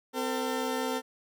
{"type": "tone pair together", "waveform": "20% pulse", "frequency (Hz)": [257.7, 449.9], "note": ["C4", "A4"], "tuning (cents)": [-26, 39], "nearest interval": "minor seventh", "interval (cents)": 965, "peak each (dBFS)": -27, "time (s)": [0.13, 1.02], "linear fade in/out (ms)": 50, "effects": []}